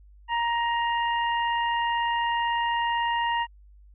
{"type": "harmonic tone", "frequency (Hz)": 938, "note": "A#5", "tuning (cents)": 11, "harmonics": [1, 2, 3], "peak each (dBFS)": [-24, -30, -34], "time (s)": [0.28, 3.47], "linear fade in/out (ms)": 50, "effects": ["added 50 Hz sine -49 dBFS peak until 3.94 s"]}